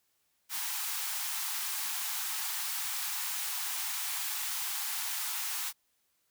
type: high-pass noise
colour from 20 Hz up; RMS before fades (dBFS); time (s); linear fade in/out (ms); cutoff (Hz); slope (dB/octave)
white; -35; 0.49-5.73; 50; 750; 96
effects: white hiss -75 dBFS RMS until 6.3 s